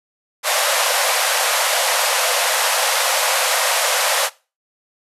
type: band-pass noise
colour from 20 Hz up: pink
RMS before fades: -18 dBFS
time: 0.43-4.3 s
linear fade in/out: 50 ms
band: 500 to 13000 Hz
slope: 96 dB/octave
effects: noise-tail reverb RT60 0.3 s tail -20 dB re dry